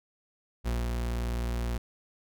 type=tone with ADSR envelope; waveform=40% pulse; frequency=58.9 Hz; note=A#1; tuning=19 cents sharp; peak=-26 dBFS; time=0.64-1.78 s; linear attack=32 ms; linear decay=200 ms; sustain=-2 dB; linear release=5 ms; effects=none